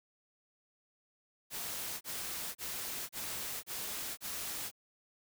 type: noise bursts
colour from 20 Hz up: white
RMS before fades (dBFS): -40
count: 6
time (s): 1.5-4.715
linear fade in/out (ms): 50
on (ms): 510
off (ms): 31
effects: none